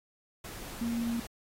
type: tone in noise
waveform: sine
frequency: 233.1 Hz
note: A#3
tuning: in tune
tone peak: -29 dBFS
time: 0.81-1.2 s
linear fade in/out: 5 ms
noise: pink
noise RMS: -44 dBFS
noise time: 0.44-1.27 s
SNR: +12 dB
effects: AAC 48 kbps